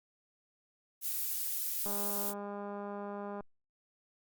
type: noise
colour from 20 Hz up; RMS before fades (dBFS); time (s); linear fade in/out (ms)
violet; -35; 1.01-2.34; 50
type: click train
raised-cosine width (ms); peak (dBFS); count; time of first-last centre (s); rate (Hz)
1; -29; 315; 1.86-3.407; 203
effects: Opus 48 kbps